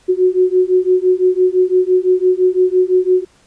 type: beating tone pair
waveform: sine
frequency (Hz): 364.7 / 370.6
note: F#4 / F#4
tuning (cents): -25 / +3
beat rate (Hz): 5.9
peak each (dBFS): -13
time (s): 0.08-3.25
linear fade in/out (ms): 20
effects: pink hiss -52 dBFS RMS until 3.46 s + resampled to 22050 Hz